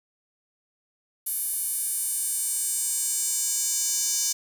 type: tone with high-pass filter sweep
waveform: square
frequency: 329.6 Hz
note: E4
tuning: in tune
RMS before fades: -27 dBFS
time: 1.26-4.33 s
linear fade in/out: 10 ms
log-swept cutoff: 11000 to 6300 Hz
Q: 3.3
effects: 8-bit